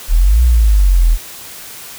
sine exponential two-way sweep, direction up then down, 36 to 61.74 to 38.46 Hz, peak -6 dBFS, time 0.08-1.18 s, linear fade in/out 50 ms, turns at 0.43 s, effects white hiss -32 dBFS RMS until 1.98 s

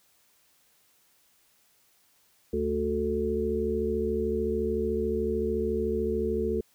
harmonic tone, 73.7 Hz, D2, 7 cents sharp, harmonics 1 / 3 / 5 / 6, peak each -34 / -32 / -30 / -29 dBFS, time 2.53-6.61 s, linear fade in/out 5 ms, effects white hiss -65 dBFS RMS until 6.74 s

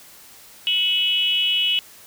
sine tone with frequency modulation, 2958 Hz, F#7, 1 cent flat, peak -17 dBFS, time 0.67-1.79 s, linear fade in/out 0 ms, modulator 375 Hz, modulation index 0.75, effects white hiss -46 dBFS RMS until 2.06 s

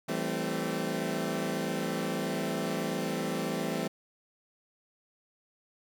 20% pulse chord, A minor seventh, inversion second, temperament equal with one note detuned, 164.81 / 192.52 / 220 / 261.6 Hz, E3 / G3 / A3 / C4, 0 / -31 / 0 / 0 cents, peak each -31 dBFS, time 0.08-3.88 s, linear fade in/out 10 ms, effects none

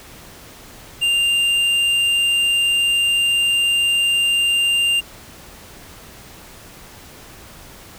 triangle tone with tanh clipping, 2794 Hz, F7, in tune, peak -16 dBFS, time 1.01-5.01 s, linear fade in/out 20 ms, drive 12 dB, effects pink hiss -41 dBFS RMS until 7.98 s

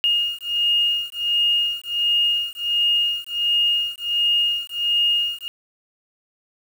sine beating tone pair, 2847 / 2848.4 Hz, F7 / F7, +33 / +33 cents, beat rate 1.4 Hz, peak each -21 dBFS, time 0.04-5.48 s, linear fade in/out 0 ms, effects 7-bit

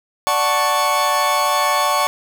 40% pulse chord, D major seventh, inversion none, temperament equal, 587.3 / 740 / 880 / 1108.7 Hz, D5 / F#5 / A5 / C#6, 0 / 0 / 0 / 0 cents, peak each -22 / -22 / -21 / -17 dBFS, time 0.27-2.07 s, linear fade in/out 0 ms, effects none

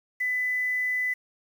sine tone with quantisation, 2000 Hz, B6, 21 cents sharp, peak -24 dBFS, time 0.2-1.14 s, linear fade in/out 10 ms, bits 8, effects none

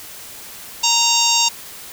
harmonic tone, 928 Hz, A#5, 8 cents flat, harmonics 1 / 3 / 4 / 5 / 6 / 7 / 8, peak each -21 / -21 / -21 / -21 / -21 / -21 / -21 dBFS, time 0.83-1.49 s, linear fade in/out 10 ms, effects white hiss -36 dBFS RMS until 1.92 s

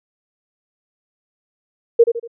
sine tone with echo, 466.2 Hz, A#4, in tune, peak -5 dBFS, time 1.99-2.04 s, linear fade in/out 10 ms, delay 79 ms, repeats 3, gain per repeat -8 dB, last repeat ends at 2.277 s, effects none

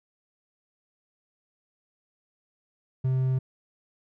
triangle tone, 130.2 Hz, C3, 8 cents flat, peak -20 dBFS, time 3.04-3.39 s, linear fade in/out 10 ms, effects none

